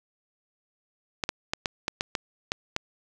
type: clicks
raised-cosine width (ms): 0.2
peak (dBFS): -9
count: 9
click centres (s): 1.238 / 1.291 / 1.535 / 1.658 / 1.881 / 2.009 / 2.152 / 2.519 / 2.764
effects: none